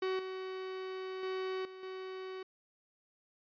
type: tone with level steps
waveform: 45% pulse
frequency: 376.2 Hz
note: F#4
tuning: 29 cents sharp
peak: -32 / -39 / -35 / -47 / -41 dBFS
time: 0.02-2.43 s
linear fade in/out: 5 ms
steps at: 0.19 / 1.23 / 1.65 / 1.83 s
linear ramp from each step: 2 ms
effects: resampled to 11025 Hz